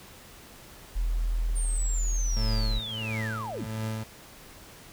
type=tone; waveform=sine; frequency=41.23 Hz; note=E1; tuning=1 cent sharp; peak=-24 dBFS; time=0.95-2.8 s; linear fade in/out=20 ms
type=linear sweep; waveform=sine; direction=down; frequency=9040 to 34.65 Hz; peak=-33 dBFS; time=1.55-3.67 s; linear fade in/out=20 ms
type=tone with tremolo; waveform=30% pulse; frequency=110 Hz; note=A2; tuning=in tune; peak=-26 dBFS; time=2.36-4.04 s; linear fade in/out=10 ms; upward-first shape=triangle; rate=1.5 Hz; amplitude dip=80%
effects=pink hiss -49 dBFS RMS until 4.92 s